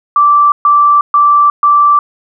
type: tone bursts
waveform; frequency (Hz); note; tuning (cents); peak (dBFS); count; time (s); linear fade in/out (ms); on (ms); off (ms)
sine; 1168; D6; -10; -4; 4; 0.16-1.99; 2; 360; 130
effects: none